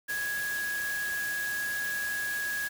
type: tone in noise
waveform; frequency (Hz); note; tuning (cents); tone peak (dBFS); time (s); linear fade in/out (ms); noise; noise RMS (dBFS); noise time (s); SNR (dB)
sine; 1661.2; G#6; 0; -30; 0.08-2.69; 20; white; -39; 0.08-2.69; +6
effects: none